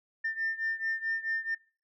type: beating tone pair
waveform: sine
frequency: 1799 / 1803.6 Hz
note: A6 / A6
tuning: +38 / +42 cents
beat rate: 4.6 Hz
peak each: -31 / -34 dBFS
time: 0.24-1.55 s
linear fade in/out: 10 ms
effects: noise-tail reverb RT60 0.4 s tail -24 dB re dry + tanh soft clip ceiling -24 dBFS